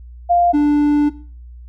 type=tone pair in turn; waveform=sine / triangle; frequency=698.5 / 293.7 Hz; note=F5 / D4; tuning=0 / 0 cents; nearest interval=octave + minor third; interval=1500 cents; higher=first; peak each=-10 / -8 dBFS; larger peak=second; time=0.29-0.53 / 0.53-1.1 s; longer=second; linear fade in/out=20 ms; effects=noise-tail reverb RT60 0.4 s tail -17 dB re dry + added 60 Hz sine -34 dBFS peak until 1.68 s